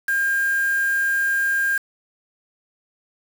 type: tone with quantisation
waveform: sine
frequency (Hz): 1606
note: G6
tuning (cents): +41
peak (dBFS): -18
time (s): 0.08-1.78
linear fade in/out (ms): 5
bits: 5
effects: none